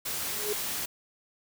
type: noise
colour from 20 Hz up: white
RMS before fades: -33 dBFS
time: 0.05-0.86 s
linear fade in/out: 10 ms
type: tone with exponential growth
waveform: sine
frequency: 417 Hz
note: G#4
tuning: 7 cents sharp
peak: -26 dBFS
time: 0.24-0.53 s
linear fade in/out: 5 ms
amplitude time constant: 61 ms
effects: none